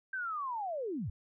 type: linear sweep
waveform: sine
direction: down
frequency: 1582 to 71.9 Hz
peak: -34 dBFS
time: 0.13-1.1 s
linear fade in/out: 5 ms
effects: none